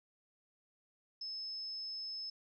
sine tone, 5220 Hz, E8, 18 cents flat, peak -40 dBFS, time 1.21-2.3 s, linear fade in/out 5 ms, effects none

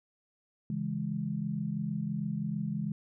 sine chord, C# minor, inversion none, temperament equal, 138.59 / 164.81 / 207.7 Hz, C#3 / E3 / G#3, 0 / 0 / 0 cents, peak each -37 / -35 / -34 dBFS, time 0.7-2.92 s, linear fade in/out 2 ms, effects none

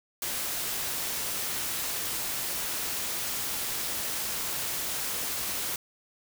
white noise, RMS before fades -32 dBFS, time 0.22-5.76 s, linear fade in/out 2 ms, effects none

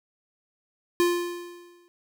square tone with exponential decay, 349.2 Hz, F4, in tune, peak -18 dBFS, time 1-1.88 s, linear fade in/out 0 ms, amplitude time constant 190 ms, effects none

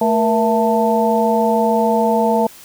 harmonic tone with a mistuned harmonic, 221.7 Hz, A3, 13 cents sharp, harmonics 1 / 2 / 3 / 4, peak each -18 / -18 / -18 / -18 dBFS, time 0.01-2.47 s, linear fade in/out 5 ms, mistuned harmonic 2, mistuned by +110 cents, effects white hiss -41 dBFS RMS until 2.64 s

